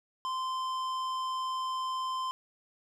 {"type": "tone with tanh clipping", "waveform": "sine", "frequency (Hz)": 1037, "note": "C6", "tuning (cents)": -16, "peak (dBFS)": -33, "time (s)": [0.25, 2.31], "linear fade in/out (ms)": 0, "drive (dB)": 13, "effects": []}